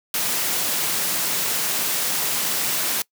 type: high-pass noise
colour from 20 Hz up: white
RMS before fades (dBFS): -23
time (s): 0.14-3.02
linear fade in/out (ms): 2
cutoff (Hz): 120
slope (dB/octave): 96
effects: noise-tail reverb RT60 0.1 s tail -23 dB re dry